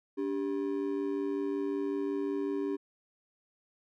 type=ring-modulated tone; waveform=triangle; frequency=340.9 Hz; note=F4; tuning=42 cents flat; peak=-25 dBFS; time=0.17-2.77 s; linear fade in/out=20 ms; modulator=52.7 Hz; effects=none